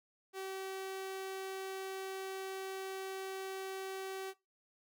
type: tone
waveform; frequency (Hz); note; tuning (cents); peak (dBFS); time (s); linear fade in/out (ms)
sawtooth; 383.1; G4; -40; -36; 0.33-4.34; 50
effects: noise-tail reverb RT60 0.2 s tail -19 dB re dry